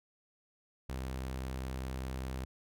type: tone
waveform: sawtooth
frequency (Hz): 65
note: C2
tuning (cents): -11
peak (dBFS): -33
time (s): 0.89-2.45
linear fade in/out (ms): 5
effects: none